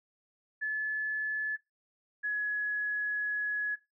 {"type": "tone pair in turn", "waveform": "sine", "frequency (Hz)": [1724, 1686.6], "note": ["A6", "G#6"], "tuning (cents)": [-36, 26], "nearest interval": "unison", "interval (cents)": 38, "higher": "first", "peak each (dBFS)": [-29, -29], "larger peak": "neither", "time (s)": [[0.61, 1.57], [2.23, 3.76]], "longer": "second", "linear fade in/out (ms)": 20, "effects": ["noise-tail reverb RT60 0.2 s tail -19 dB re dry"]}